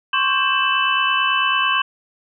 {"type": "tone cluster", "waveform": "sine", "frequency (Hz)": [1058, 1127, 1582, 2636, 2996], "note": ["C6", "C#6", "G6", "E7", "F#7"], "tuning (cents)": [19, 28, 15, -1, 21], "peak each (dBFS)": -22, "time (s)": [0.13, 1.82], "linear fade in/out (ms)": 5, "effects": []}